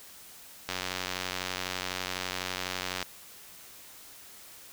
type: click train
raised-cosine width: 0.2 ms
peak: -14 dBFS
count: 216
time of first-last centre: 0.69-3.027 s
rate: 92 Hz
effects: white hiss -50 dBFS RMS until 4.72 s